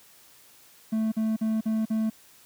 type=tone bursts; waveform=triangle; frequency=220 Hz; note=A3; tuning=in tune; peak=-21 dBFS; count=5; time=0.92-2.1 s; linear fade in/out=10 ms; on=200 ms; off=45 ms; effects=white hiss -55 dBFS RMS until 2.45 s + high-pass 60 Hz 12 dB/octave